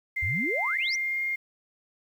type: tone with pitch glide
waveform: sine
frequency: 2093 to 2122 Hz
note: C7 to C7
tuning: 0 to +24 cents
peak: -26 dBFS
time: 0.16-1.36 s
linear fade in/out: 10 ms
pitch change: +24 cents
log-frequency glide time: 0.72-1.22 s
type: exponential sweep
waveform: sine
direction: up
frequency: 73.7 to 6180 Hz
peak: -29 dBFS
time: 0.22-0.96 s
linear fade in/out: 10 ms
effects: 9-bit